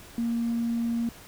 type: tone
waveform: triangle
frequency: 233.1 Hz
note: A#3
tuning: in tune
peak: -21 dBFS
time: 0.18-1.09 s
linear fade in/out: 2 ms
effects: tanh soft clip ceiling -22 dBFS + pink hiss -48 dBFS RMS until 1.27 s